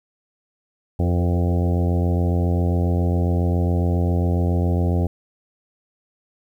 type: harmonic tone with a mistuned harmonic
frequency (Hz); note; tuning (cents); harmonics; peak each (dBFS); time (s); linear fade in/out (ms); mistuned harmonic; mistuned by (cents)
87.31; F2; 0; 1 / 2 / 3 / 4 / 5 / 6 / 7 / 8 / 9; -18 / -24 / -28 / -30 / -32 / -34 / -35 / -36 / -37; 0.99-5.07; 5; 5; +26
effects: 9-bit